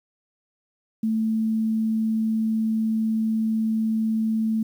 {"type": "tone", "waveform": "sine", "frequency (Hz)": 221, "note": "A3", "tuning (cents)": 8, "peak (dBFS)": -20, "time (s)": [1.03, 4.63], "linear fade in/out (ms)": 5, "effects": ["9-bit"]}